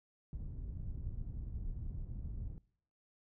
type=low-pass noise; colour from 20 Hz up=pink; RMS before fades=-42 dBFS; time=0.33-2.58 s; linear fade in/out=2 ms; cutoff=110 Hz; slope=12 dB/octave; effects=noise-tail reverb RT60 0.6 s tail -23 dB re dry